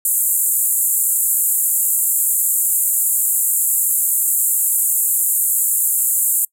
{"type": "band-pass noise", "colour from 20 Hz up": "white", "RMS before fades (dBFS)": -17, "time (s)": [0.05, 6.45], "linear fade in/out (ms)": 2, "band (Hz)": [7200, 15000], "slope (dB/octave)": 96, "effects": ["noise-tail reverb RT60 0.1 s tail -25 dB re dry"]}